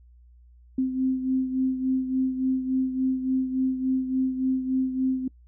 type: beating tone pair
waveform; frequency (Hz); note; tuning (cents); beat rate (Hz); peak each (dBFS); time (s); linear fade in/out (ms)
sine; 260 / 263.5; C4 / C4; -11 / +12; 3.5; -23 / -30; 0.78-5.28; 5
effects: noise-tail reverb RT60 0.1 s tail -24 dB re dry + added 60 Hz sine -50 dBFS peak until 5.47 s